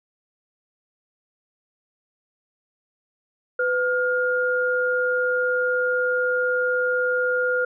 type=tone pair together; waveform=sine; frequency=501 / 1417 Hz; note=B4 / F6; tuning=+25 / +25 cents; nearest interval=octave + tritone; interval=1800 cents; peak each=-22 dBFS; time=3.59-7.65 s; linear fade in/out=5 ms; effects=none